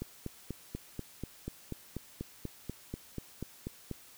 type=click train; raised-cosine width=3 ms; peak=-24 dBFS; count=17; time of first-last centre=0.02-3.913 s; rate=4.11 Hz; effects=white hiss -56 dBFS RMS until 4.17 s